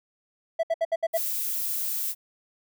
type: tone bursts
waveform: triangle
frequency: 659.3 Hz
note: E5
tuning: in tune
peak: -19 dBFS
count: 6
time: 0.59-1.178 s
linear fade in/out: 10 ms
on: 43 ms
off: 66 ms
type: noise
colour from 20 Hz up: violet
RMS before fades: -29 dBFS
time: 1.13-2.15 s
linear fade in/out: 50 ms
effects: none